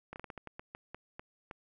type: slowing click train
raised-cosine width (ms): 0.5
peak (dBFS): -28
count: 12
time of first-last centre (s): 0.13-1.512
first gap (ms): 29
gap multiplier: 1.27
effects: none